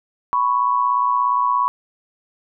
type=tone pair together; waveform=sine; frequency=991 / 1108.1 Hz; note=B5 / C#6; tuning=+6 / -1 cents; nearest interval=major second; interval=193 cents; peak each=-18 dBFS; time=0.33-1.68 s; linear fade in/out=0 ms; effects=none